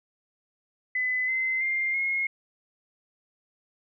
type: tone with pitch steps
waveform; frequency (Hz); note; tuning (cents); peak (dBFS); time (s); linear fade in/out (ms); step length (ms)
sine; 2012 / 2059 / 2107 / 2156; B6 / C7 / C7 / C#7; +32 / -28 / +12 / -49; -24; 0.95-2.27; 5; 330
effects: none